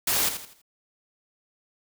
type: noise with echo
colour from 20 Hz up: white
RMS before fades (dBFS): -24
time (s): 0.07-0.29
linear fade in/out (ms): 5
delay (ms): 82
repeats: 4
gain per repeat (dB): -9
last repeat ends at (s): 0.618
effects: none